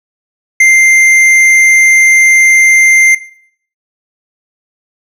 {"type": "tone with tanh clipping", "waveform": "sine", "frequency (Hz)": 2093, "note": "C7", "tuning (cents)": 0, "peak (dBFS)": -4, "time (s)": [0.6, 3.15], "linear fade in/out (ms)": 5, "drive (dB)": 10, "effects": ["noise-tail reverb RT60 0.6 s tail -18 dB re dry"]}